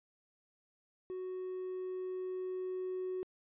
triangle tone with level ramp, 370 Hz, F#4, in tune, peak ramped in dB -36 to -32 dBFS, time 1.1-3.23 s, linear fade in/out 0 ms, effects tanh soft clip ceiling -32 dBFS + resampled to 8000 Hz

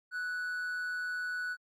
triangle tone with amplitude modulation, 1480 Hz, F#6, in tune, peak -30 dBFS, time 0.11-1.57 s, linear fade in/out 50 ms, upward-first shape sine, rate 167 Hz, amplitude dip 35%, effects Opus 48 kbps

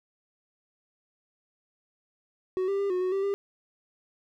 triangle tone with pitch steps, 372.2 / 395.2 / 399 / 364.1 / 369.1 / 390.2 / 398.6 Hz, F#4 / G4 / G4 / F#4 / F#4 / G4 / G4, +10 / +14 / +31 / -28 / -4 / -8 / +29 cents, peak -23 dBFS, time 2.57-3.34 s, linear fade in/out 0 ms, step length 110 ms, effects none

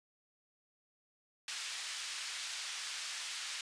white band-pass noise, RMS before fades -42 dBFS, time 1.48-3.61 s, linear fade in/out 2 ms, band 1600 to 5600 Hz, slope 12 dB/octave, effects resampled to 22050 Hz

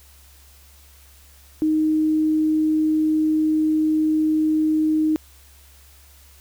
sine tone, 311.1 Hz, D#4, in tune, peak -16 dBFS, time 1.62-5.16 s, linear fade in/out 0 ms, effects added 69 Hz sine -49 dBFS peak until 6.4 s + white hiss -52 dBFS RMS until 6.4 s

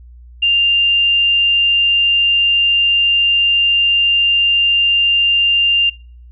sine tone, 2794 Hz, F7, in tune, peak -10 dBFS, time 0.42-5.9 s, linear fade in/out 10 ms, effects noise-tail reverb RT60 0.5 s tail -26 dB re dry + added 60 Hz sine -36 dBFS peak until 6.31 s

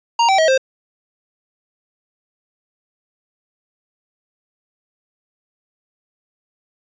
square tone with pitch steps, 934 / 771.9 / 637.9 / 527.2 Hz, A#5 / G5 / D#5 / C5, +3 / -27 / +43 / +13 cents, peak -12 dBFS, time 0.19-0.578 s, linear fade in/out 5 ms, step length 97 ms, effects resampled to 16000 Hz

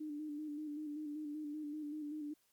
sine tone with vibrato, 300.1 Hz, D4, 38 cents sharp, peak -40 dBFS, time 0-2.34 s, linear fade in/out 10 ms, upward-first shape square, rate 5.2 Hz, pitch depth 37 cents each way, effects white hiss -75 dBFS RMS until 2.52 s + MP3 96 kbps

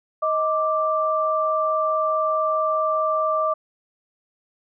sine tone pair together, 628.7 / 1176 Hz, D#5 / D6, +18 / +2 cents, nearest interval major seventh, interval 1084 cents, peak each -22 / -21 dBFS, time 0.22-3.54 s, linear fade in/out 10 ms, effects none

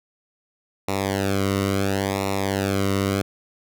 sawtooth tone with flanger, 98 Hz, G2, in tune, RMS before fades -23 dBFS, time 0.88-3.22 s, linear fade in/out 5 ms, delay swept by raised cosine 0.63 to 1.21 ms, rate 0.72 Hz, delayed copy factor -0.95, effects none

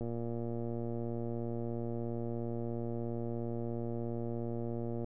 click train, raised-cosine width 2 ms, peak -26 dBFS, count 590, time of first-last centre 0.01-5.044 s, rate 117 Hz, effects none

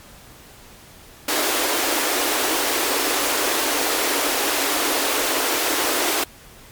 pink high-pass noise, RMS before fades -21 dBFS, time 1.28-6.24 s, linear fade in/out 5 ms, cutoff 270 Hz, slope 96 dB/octave, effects pink hiss -45 dBFS RMS until 6.71 s + MP3 96 kbps

